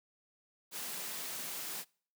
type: high-pass noise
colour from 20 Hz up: white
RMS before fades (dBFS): -41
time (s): 0.71-1.85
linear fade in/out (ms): 50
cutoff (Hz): 140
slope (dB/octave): 96
effects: noise-tail reverb RT60 0.5 s tail -26 dB re dry